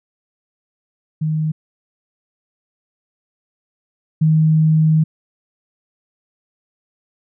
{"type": "tone pair in turn", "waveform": "sine", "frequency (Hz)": [155.9, 157.17], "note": ["D#3", "D#3"], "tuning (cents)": [4, 18], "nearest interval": "unison", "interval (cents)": 14, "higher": "second", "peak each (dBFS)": [-16, -10], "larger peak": "second", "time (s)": [[1.21, 1.52], [4.21, 5.04]], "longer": "second", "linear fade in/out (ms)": 10, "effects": []}